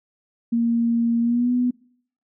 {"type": "tone with pitch glide", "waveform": "sine", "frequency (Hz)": [233.1, 247], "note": ["A#3", "B3"], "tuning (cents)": [0, 0], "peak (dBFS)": -17, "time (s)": [0.52, 1.71], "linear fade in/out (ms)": 10, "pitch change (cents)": 100, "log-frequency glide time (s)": [1.21, 1.52], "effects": ["noise-tail reverb RT60 0.6 s tail -24 dB re dry"]}